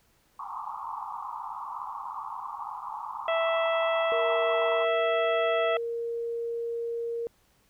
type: band-pass noise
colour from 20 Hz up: pink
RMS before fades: -37 dBFS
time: 0.39-4.85 s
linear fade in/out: 5 ms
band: 820 to 1200 Hz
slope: 96 dB/octave
type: harmonic tone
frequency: 659.3 Hz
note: E5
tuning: in tune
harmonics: 1 / 2 / 3 / 4 / 5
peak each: -25 / -31 / -35 / -37 / -39 dBFS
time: 3.28-5.77 s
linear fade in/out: 2 ms
type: tone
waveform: sine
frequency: 466.2 Hz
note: A#4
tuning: in tune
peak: -29 dBFS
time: 4.12-7.27 s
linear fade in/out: 0 ms
effects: pink hiss -66 dBFS RMS until 7.69 s